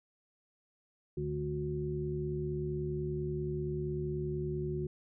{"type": "harmonic tone with a mistuned harmonic", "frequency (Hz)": 73, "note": "D2", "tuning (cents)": -10, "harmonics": [1, 2, 3, 5], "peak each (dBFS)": [-42, -36, -45, -36], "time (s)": [1.17, 4.87], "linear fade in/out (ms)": 5, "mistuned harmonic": 2, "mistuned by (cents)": 31, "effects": []}